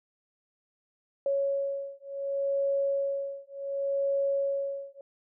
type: beating tone pair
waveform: sine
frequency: 554.4 / 555.08 Hz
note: C#5 / C#5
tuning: 0 / +2 cents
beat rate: 0.68 Hz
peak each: -30 dBFS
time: 1.26-5.01 s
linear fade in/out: 2 ms
effects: none